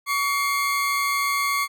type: tone pair together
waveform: 40% pulse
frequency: 1132 / 2131 Hz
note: C#6 / C7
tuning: +36 / +31 cents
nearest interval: major seventh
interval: 1095 cents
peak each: -22 / -24 dBFS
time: 0.06-1.68 s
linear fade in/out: 50 ms
effects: none